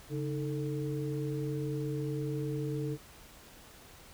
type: tone cluster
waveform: sine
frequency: 140.4 / 309.1 / 444 Hz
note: C#3 / D#4 / A4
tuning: +22 / -11 / +16 cents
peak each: -34 / -38 / -38 dBFS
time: 0.09-2.98 s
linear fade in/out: 50 ms
effects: pink hiss -54 dBFS RMS until 4.13 s